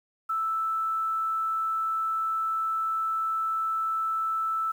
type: tone with quantisation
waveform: sine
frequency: 1318.5 Hz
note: E6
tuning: in tune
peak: -25 dBFS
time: 0.29-4.72 s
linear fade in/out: 10 ms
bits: 9
effects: none